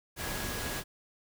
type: tone in noise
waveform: sine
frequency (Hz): 1661.2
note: G#6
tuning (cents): 0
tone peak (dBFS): -44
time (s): 0.16-0.84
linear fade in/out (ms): 50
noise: pink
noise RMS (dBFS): -36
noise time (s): 0.16-0.84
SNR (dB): -11
effects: none